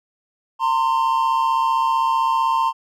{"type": "tone pair together", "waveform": "triangle", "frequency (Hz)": [910.9, 1046.5], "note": ["A#5", "C6"], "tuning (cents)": [-40, 0], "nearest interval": "major second", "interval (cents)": 240, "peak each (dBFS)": -17, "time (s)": [0.59, 2.73], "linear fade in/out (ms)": 50, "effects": []}